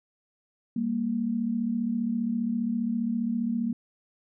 sine tone pair together, 198.91 / 233.9 Hz, G3 / A#3, +26 / +6 cents, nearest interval minor third, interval 280 cents, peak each -31 / -26 dBFS, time 0.76-3.73 s, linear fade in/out 5 ms, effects none

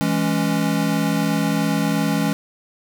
square chord, C# minor, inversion first, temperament equal, 164.81 / 207.7 / 277.2 Hz, E3 / G#3 / C#4, 0 / 0 / 0 cents, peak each -23 dBFS, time 0.01-2.33 s, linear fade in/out 0 ms, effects none

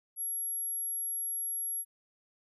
sine tone, 11250 Hz, F9, 12 cents sharp, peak -32 dBFS, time 0.16-1.85 s, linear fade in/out 50 ms, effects none

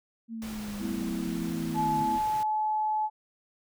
sine exponential sweep, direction down, 230 to 148.3 Hz, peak -34 dBFS, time 0.28-2.07 s, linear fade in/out 50 ms
pink noise, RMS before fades -43 dBFS, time 0.42-2.43 s, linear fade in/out 0 ms
sine chord, A suspended second, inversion none, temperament equal with one note detuned, 220 / 251.7 / 329.6 Hz, A3 / B3 / E4, 0 / +33 / 0 cents, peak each -35 dBFS, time 0.79-2.2 s, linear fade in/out 50 ms
sine tone, 859 Hz, A5, 42 cents flat, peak -25 dBFS, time 1.74-3.1 s, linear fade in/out 50 ms
effects none

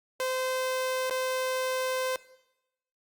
sawtooth tone with dropouts, 516 Hz, C5, 24 cents flat, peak -24 dBFS, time 0.2-2.16 s, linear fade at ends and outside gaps 1 ms, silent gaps 1.098-1.108 s, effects noise-tail reverb RT60 0.9 s tail -18 dB re dry + Opus 48 kbps

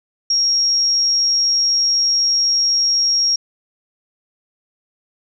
sine tone, 5588 Hz, F8, in tune, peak -13 dBFS, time 0.3-3.36 s, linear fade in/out 5 ms, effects none

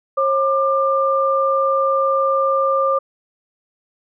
sine tone pair together, 540.7 / 1193 Hz, C#5 / D6, -43 / +27 cents, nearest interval octave + major second, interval 1370 cents, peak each -17 dBFS, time 0.17-2.99 s, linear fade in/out 10 ms, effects none

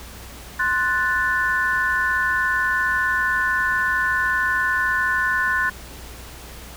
sine chord, F# diminished, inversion second, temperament equal, 1046.5 / 1480 / 1760 Hz, C6 / F#6 / A6, 0 / 0 / 0 cents, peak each -25 / -21 / -22 dBFS, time 0.59-5.7 s, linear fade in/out 10 ms, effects added 60 Hz sine -40 dBFS peak until 6.76 s + pink hiss -40 dBFS RMS until 6.76 s

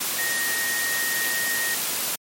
sine tone in noise, 1864.7 Hz, A#6, in tune, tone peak -25 dBFS, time 0.18-1.75 s, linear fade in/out 10 ms, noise white, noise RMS -26 dBFS, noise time 0-2.16 s, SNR -2 dB, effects high-pass 150 Hz 12 dB/octave + MP3 64 kbps

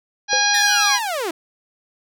harmonic tone, 820 Hz, G#5, 22 cents flat, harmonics 1 / 2 / 3 / 4 / 5 / 6 / 7, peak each -22 / -20 / -26 / -27 / -22 / -27 / -21 dBFS, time 0.28-1 s, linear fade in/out 50 ms
triangle tone with exponential decay, 514 Hz, C5, 31 cents flat, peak -18 dBFS, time 0.33-0.49 s, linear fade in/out 0 ms, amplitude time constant 34 ms
sawtooth linear sweep, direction down, 1864.7 to 305.3 Hz, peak -18 dBFS, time 0.54-1.31 s, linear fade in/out 5 ms
effects none

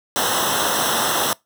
pink noise with comb filter, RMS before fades -20 dBFS, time 0.16-1.33 s, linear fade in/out 0 ms, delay 0.43 ms, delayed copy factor -0.95, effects noise-tail reverb RT60 0.2 s tail -24 dB re dry + high-pass 100 Hz 12 dB/octave

